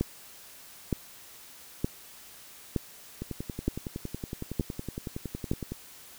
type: two click trains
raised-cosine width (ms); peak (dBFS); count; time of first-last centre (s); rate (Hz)
3; -21 / -13; 28 / 7; 3.22-5.72 / 0.01-5.515; 10.8 / 1.09
effects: white hiss -50 dBFS RMS until 6.18 s